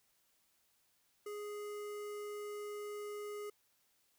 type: tone with notch filter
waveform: square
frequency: 415.3 Hz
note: G#4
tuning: in tune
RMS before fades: -44 dBFS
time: 1.26-3.5 s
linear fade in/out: 5 ms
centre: 3900 Hz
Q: 1.3
effects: white hiss -75 dBFS RMS until 4.18 s